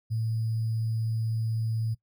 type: tone with sample-and-hold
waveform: sine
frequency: 112 Hz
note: A2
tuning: 31 cents sharp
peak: -26 dBFS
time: 0.1-1.95 s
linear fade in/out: 20 ms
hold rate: 4900 Hz
effects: noise-tail reverb RT60 0.1 s tail -19 dB re dry